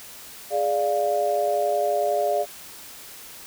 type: chord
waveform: sine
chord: D diminished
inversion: second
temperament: equal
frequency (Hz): 415.3 / 587.3 / 698.5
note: Ab4 / D5 / F5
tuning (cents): 0 / 0 / 0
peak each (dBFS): -27 / -23 / -24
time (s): 0.5-2.46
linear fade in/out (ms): 50
effects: white hiss -42 dBFS RMS until 3.46 s